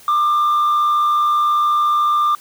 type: tone with frequency modulation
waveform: sine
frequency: 1194 Hz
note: D6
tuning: 28 cents sharp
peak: -10 dBFS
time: 0.08-2.35 s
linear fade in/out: 2 ms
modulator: 85.5 Hz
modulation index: 0.33
effects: tanh soft clip ceiling -12 dBFS + white hiss -44 dBFS RMS until 2.4 s